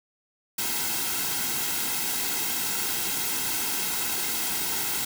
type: noise with comb filter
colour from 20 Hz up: white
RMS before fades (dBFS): -28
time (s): 0.58-5.05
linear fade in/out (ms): 5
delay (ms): 1.7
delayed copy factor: -0.65
effects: none